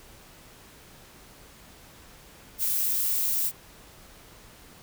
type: noise with amplitude modulation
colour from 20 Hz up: violet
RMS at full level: -25 dBFS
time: 2.58-3.52 s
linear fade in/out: 50 ms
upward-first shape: sine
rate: 191 Hz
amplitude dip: 25%
effects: pink hiss -51 dBFS RMS until 4.82 s

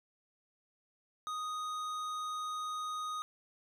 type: tone with tanh clipping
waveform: sine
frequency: 1244.5 Hz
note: D#6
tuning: in tune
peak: -38 dBFS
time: 1.27-3.22 s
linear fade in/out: 0 ms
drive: 14 dB
effects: none

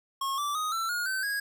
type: tone with pitch steps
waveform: square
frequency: 1087 / 1165 / 1248.6 / 1338.3 / 1434.3 / 1537.3 / 1647.6 Hz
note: C#6 / D6 / D#6 / E6 / F6 / G6 / G#6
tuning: -34 / -14 / +6 / +26 / +46 / -34 / -14 cents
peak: -29 dBFS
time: 0.21-1.4 s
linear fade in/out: 5 ms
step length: 170 ms
effects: 10-bit

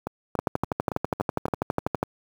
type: two click trains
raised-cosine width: 1 ms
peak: -9 / -14 dBFS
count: 21 / 6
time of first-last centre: 0.39-2.029 / 0.07-1.482 s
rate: 12.2 / 3.54 Hz
effects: high-pass 80 Hz 12 dB/octave + 7-bit

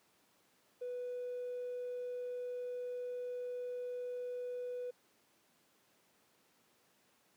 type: tone with hard clipping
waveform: sine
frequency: 493.9 Hz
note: B4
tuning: in tune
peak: -39 dBFS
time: 0.81-4.91 s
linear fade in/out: 10 ms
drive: 1 dB
effects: pink hiss -71 dBFS RMS until 7.36 s + high-pass 200 Hz 12 dB/octave

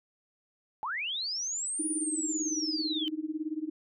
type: linear two-way sweep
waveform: sine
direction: up then down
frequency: 796 to 9690 to 3002 Hz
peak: -31 dBFS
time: 0.83-3.08 s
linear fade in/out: 0 ms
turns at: 1.87 s
type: tone with tremolo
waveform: sine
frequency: 311.1 Hz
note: D#4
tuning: in tune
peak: -28 dBFS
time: 1.79-3.7 s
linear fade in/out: 10 ms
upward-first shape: sine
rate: 18 Hz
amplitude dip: 90%
effects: none

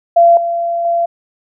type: tone with level steps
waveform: sine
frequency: 683 Hz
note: F5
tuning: 39 cents flat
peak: -4 / -14 / -11 dBFS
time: 0.16-1.06 s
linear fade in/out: 10 ms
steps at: 0.37 / 0.85 s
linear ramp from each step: 2 ms
effects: none

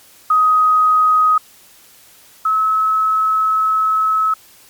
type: tone pair in turn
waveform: sine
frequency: 1256 / 1291.3 Hz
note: D#6 / E6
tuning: +16 / -36 cents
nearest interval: unison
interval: 48 cents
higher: second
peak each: -9 / -12 dBFS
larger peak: first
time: 0.3-1.38 / 2.45-4.34 s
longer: second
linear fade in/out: 5 ms
effects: white hiss -46 dBFS RMS until 4.69 s + MP3 96 kbps

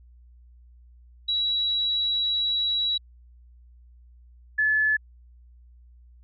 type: tone pair in turn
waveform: sine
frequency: 3897 / 1724.9 Hz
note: B7 / A6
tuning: -24 / -35 cents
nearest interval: octave + major second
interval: 1411 cents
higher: first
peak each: -22 / -19 dBFS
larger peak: second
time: 1.28-2.98 / 4.58-4.97 s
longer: first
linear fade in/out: 10 ms
effects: added 60 Hz sine -49 dBFS peak until 6.23 s

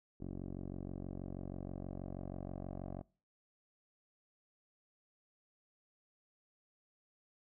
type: tone with low-pass filter sweep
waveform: 10% pulse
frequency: 46.25 Hz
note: F#1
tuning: in tune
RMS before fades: -44 dBFS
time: 0.2-3.02 s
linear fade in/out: 10 ms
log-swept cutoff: 400 to 640 Hz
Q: 1.9
effects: noise-tail reverb RT60 0.4 s tail -24 dB re dry

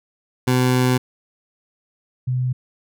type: tone pair in turn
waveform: 20% pulse / sine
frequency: 126.7 / 126.7 Hz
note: B2 / B2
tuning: +45 / +45 cents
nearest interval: unison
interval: 0 cents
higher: neither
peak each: -10 / -18 dBFS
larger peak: first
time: 0.47-0.98 / 2.27-2.53 s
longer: first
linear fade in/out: 10 ms
effects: none

